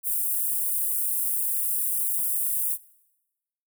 white high-pass noise, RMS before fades -26 dBFS, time 0.03-2.78 s, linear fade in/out 50 ms, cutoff 8900 Hz, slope 48 dB/octave, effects noise-tail reverb RT60 1.0 s tail -22 dB re dry

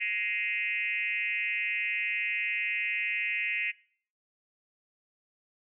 sine tone with frequency modulation, 2297 Hz, D7, 39 cents flat, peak -28 dBFS, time 0-3.72 s, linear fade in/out 20 ms, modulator 207 Hz, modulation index 1.9, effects noise-tail reverb RT60 0.5 s tail -21 dB re dry

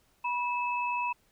sine tone pair together, 975.8 / 2605 Hz, B5 / E7, -21 / -21 cents, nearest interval octave + perfect fourth, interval 1700 cents, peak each -29 / -34 dBFS, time 0.24-1.13 s, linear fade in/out 10 ms, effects pink hiss -68 dBFS RMS until 1.31 s

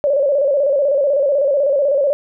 sine tone with vibrato, 562 Hz, C#5, 24 cents sharp, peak -12 dBFS, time 0.04-2.13 s, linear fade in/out 0 ms, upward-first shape square, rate 16 Hz, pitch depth 74 cents each way, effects none

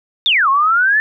sine exponential two-way sweep, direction down then up, 3778 to 1057 to 1788 Hz, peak -10 dBFS, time 0.26-1 s, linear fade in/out 0 ms, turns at 0.49 s, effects none

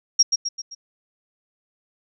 sine tone with echo, 5600 Hz, F8, 4 cents sharp, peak -10 dBFS, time 0.19-0.23 s, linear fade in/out 10 ms, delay 130 ms, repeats 4, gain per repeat -6 dB, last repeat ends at 0.75 s, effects none

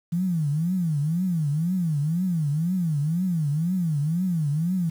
sine tone with vibrato, 163.7 Hz, E3, 12 cents flat, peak -21 dBFS, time 0.12-4.9 s, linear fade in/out 10 ms, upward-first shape triangle, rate 2 Hz, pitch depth 270 cents each way, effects 8-bit

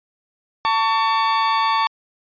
40% pulse tone pair together, 894 / 1126.4 Hz, A5 / C#6, +27 / +27 cents, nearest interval major third, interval 400 cents, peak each -18 dBFS, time 0.65-1.87 s, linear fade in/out 0 ms, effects resampled to 11025 Hz

